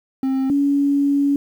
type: tone pair in turn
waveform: triangle / sine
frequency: 265.7 / 282.3 Hz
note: C4 / C#4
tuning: +27 / +32 cents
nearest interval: minor second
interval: 105 cents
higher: second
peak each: -15 / -14 dBFS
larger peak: second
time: 0.23-0.5 / 0.5-1.36 s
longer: second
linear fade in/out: 2 ms
effects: 8-bit